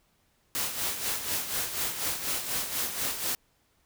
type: noise with tremolo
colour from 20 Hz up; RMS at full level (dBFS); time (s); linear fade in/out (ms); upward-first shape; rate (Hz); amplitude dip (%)
white; -29; 0.55-3.35; 0; sine; 4.1; 60
effects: pink hiss -69 dBFS RMS until 3.85 s